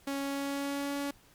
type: tone with pitch glide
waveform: sawtooth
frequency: 277.2 to 282.7 Hz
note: C#4 to C#4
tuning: 0 to +34 cents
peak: -28 dBFS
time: 0.07-1.11 s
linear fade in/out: 5 ms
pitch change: +34 cents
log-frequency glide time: 0.2-0.95 s
effects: pink hiss -61 dBFS RMS until 1.34 s + MP3 96 kbps